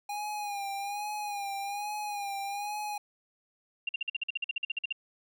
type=tone with vibrato; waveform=square; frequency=816 Hz; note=G#5; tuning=31 cents flat; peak=-34 dBFS; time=0.09-2.98 s; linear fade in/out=5 ms; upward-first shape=sine; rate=1.2 Hz; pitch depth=54 cents each way
type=tone bursts; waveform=sine; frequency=2774 Hz; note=F7; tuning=12 cents flat; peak=-28 dBFS; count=16; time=3.87-4.926 s; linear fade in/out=5 ms; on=21 ms; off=48 ms
effects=none